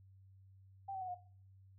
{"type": "tone with pitch steps", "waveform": "sine", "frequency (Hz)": [784, 761.7, 740, 718.9], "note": ["G5", "G5", "F#5", "F5"], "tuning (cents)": [0, -50, 0, 50], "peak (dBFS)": -40, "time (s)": [0.88, 1.148], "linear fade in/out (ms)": 10, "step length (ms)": 67, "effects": ["noise-tail reverb RT60 0.5 s tail -17 dB re dry", "added 96 Hz sine -59 dBFS peak until 1.78 s"]}